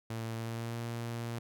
sawtooth tone with pitch glide, 113.5 to 117.1 Hz, A#2 to A#2, -46 to +8 cents, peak -32 dBFS, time 0.1-1.39 s, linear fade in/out 5 ms, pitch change +54 cents, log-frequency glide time 0.34-0.79 s, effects none

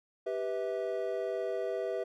triangle chord, E minor, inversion first, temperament equal with one note detuned, 392 / 493.9 / 648.3 Hz, G4 / B4 / E5, 0 / 0 / -29 cents, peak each -34 dBFS, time 0.26-2.04 s, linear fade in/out 10 ms, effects none

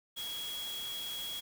sine tone in noise, 3323 Hz, G#7, in tune, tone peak -38 dBFS, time 0.16-1.41 s, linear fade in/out 20 ms, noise white, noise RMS -45 dBFS, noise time 0.16-1.41 s, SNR +4 dB, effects none

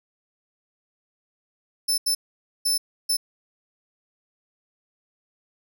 25% pulse tone bursts at uneven times, 5280 Hz, E8, 2 cents sharp, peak -15 dBFS, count 4, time 1.88-1.98 / 2.06-2.15 / 2.65-2.78 / 3.09-3.17 s, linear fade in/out 10 ms, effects none

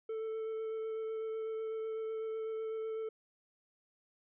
triangle tone with vibrato, 442.2 Hz, A4, 9 cents sharp, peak -34 dBFS, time 0.09-3.09 s, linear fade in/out 5 ms, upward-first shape sine, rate 8 Hz, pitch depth 11 cents each way, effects resampled to 8000 Hz

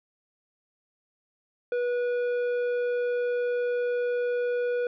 sine tone with tanh clipping, 487.1 Hz, B4, 24 cents flat, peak -26 dBFS, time 1.72-4.87 s, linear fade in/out 2 ms, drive 9 dB, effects none

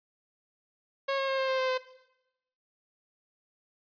sawtooth tone with pitch steps, 547 / 541.3 / 535.7 / 530.2 / 524.7 / 519.3 / 513.9 Hz, C#5 / C#5 / C5 / C5 / C5 / C5 / C5, -23 / -41 / +41 / +23 / +5 / -13 / -31 cents, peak -23 dBFS, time 1.08-1.78 s, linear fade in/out 10 ms, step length 100 ms, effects noise-tail reverb RT60 0.9 s tail -17 dB re dry + resampled to 11025 Hz

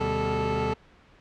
25% pulse tone cluster, 76.1 / 126.3 / 198 / 437.1 Hz, D#2 / B2 / G3 / A4, -38 / +39 / +18 / -11 cents, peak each -30 / -28 / -29 / -23 dBFS, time 0-0.74 s, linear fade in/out 10 ms, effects pink hiss -56 dBFS RMS until 1.2 s + low-pass 3000 Hz 12 dB/octave

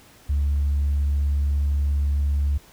sine tone, 71.4 Hz, D2, 48 cents flat, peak -17 dBFS, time 0.29-2.58 s, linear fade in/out 10 ms, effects tanh soft clip ceiling -16 dBFS + pink hiss -51 dBFS RMS until 2.72 s

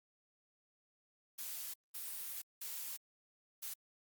blue noise bursts at uneven times, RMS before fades -44 dBFS, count 4, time 1.38-1.74 / 1.94-2.42 / 2.61-2.97 / 3.62-3.74 s, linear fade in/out 10 ms, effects Opus 48 kbps

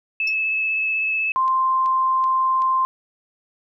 sine tone with vibrato, 2603 Hz, E7, 22 cents flat, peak -19 dBFS, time 0.2-1.32 s, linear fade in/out 2 ms, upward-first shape sine, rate 16 Hz, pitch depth 15 cents each way
triangle tone with exponential decay, 5400 Hz, E8, 41 cents sharp, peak -23 dBFS, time 0.27-0.35 s, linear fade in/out 5 ms, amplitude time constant 16 ms
sine tone, 1046.5 Hz, C6, in tune, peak -16 dBFS, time 1.36-2.85 s, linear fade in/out 0 ms
click train, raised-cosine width 0.2 ms, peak -24 dBFS, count 4, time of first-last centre 1.48-2.621 s, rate 2.63 Hz
effects none

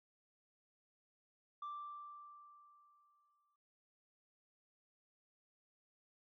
sine tone with exponential decay, 1174.7 Hz, D6, in tune, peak -40 dBFS, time 1.62-3.56 s, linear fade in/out 5 ms, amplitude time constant 420 ms, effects tanh soft clip ceiling -41 dBFS

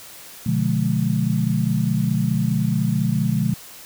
sine chord, B diminished seventh, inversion none, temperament just, 123.47 / 148.16 / 177.8 / 213.4 Hz, B2 / D3 / F3 / Ab3, 0 / +16 / +31 / +47 cents, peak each -23 dBFS, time 0.46-3.54 s, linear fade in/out 5 ms, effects white hiss -41 dBFS RMS until 3.85 s

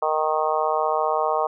harmonic tone, 155.4 Hz, D#3, 2 cents flat, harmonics 3 / 4 / 5 / 6 / 7 / 8, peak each -27 / -25 / -25 / -28 / -26 / -31 dBFS, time 0.02-1.47 s, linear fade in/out 5 ms, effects none

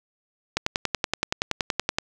click train, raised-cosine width 0.2 ms, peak -5 dBFS, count 16, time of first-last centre 0.57-1.985 s, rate 10.6 Hz, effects none

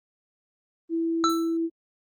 sine tone, 330.3 Hz, E4, 4 cents sharp, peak -23 dBFS, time 0.89-1.7 s, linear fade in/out 50 ms
square tone with exponential decay, 1327 Hz, E6, 11 cents sharp, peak -18 dBFS, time 1.24-1.57 s, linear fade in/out 0 ms, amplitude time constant 70 ms
effects Opus 24 kbps

